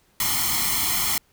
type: noise with comb filter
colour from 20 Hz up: white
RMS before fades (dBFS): -23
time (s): 0.2-1.18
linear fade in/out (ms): 2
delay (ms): 0.94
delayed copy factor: +0.85
effects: pink hiss -62 dBFS RMS until 1.32 s

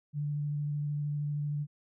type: tone with vibrato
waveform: sine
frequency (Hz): 146.83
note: D3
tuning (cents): 0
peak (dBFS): -30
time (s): 0.13-1.67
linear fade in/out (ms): 50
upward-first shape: square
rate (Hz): 13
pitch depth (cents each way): 10
effects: none

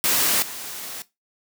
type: noise with level steps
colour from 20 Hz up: white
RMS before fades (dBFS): -20 / -34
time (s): 0.04-1.02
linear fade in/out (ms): 0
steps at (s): 0.42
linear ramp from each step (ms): 5
effects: noise-tail reverb RT60 0.2 s tail -17 dB re dry + high-pass 150 Hz 12 dB/octave

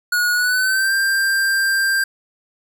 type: tone with pitch glide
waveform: square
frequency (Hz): 1452 to 1583.4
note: F#6 to G6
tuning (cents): -33 to +17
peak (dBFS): -16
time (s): 0.12-2.04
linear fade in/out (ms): 5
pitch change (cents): +150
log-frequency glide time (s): 0.33-0.93
effects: none

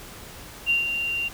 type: tone with ADSR envelope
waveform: sine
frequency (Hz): 2773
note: F7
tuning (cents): -13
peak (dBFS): -17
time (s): 0.66-1.29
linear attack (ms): 41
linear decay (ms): 140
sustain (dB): -7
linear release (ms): 17
effects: pink hiss -42 dBFS RMS until 1.33 s

